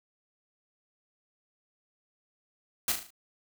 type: noise with echo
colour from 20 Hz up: white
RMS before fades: -27 dBFS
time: 2.88-2.92 s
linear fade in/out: 2 ms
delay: 37 ms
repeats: 5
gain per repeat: -6 dB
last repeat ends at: 3.105 s
effects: none